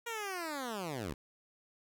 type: linear sweep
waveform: 10% pulse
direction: down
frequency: 477.4 to 61.74 Hz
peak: -29 dBFS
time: 0.06-1.14 s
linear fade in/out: 10 ms
effects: none